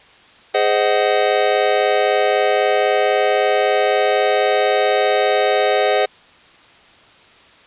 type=chord; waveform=square; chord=Ab dominant seventh; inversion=none; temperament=just; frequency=415.3 / 519.1 / 623 / 747.5 Hz; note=Ab4 / C5 / Eb5 / Gb5; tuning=0 / -14 / +2 / +17 cents; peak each=-20 dBFS; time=0.54-6.06 s; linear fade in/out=10 ms; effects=white hiss -47 dBFS RMS until 7.66 s + resampled to 8000 Hz